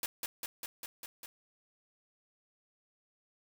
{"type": "noise with echo", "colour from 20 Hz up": "white", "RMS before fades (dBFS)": -35, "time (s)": [0.03, 0.06], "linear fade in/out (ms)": 2, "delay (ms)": 200, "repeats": 6, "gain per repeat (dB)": -2, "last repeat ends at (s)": 1.26, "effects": []}